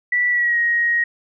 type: tone with pitch glide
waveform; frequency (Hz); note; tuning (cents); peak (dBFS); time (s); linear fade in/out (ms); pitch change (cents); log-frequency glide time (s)
sine; 1960 to 1883.4; B6 to A#6; -14 to +17; -15; 0.12-1.04; 5; -69; 0.3-0.58
effects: none